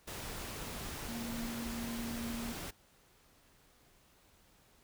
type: tone in noise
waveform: sine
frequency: 233.1 Hz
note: A#3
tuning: in tune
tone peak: -39 dBFS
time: 1.08-2.53 s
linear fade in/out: 10 ms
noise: pink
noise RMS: -43 dBFS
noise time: 0.07-2.71 s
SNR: +1 dB
effects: pink hiss -66 dBFS RMS until 4.83 s